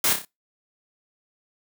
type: noise with echo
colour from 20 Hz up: white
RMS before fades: -21 dBFS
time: 0.04-0.13 s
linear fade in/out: 2 ms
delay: 30 ms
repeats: 4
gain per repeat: -6 dB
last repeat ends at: 0.25 s
effects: noise-tail reverb RT60 0.2 s tail -23 dB re dry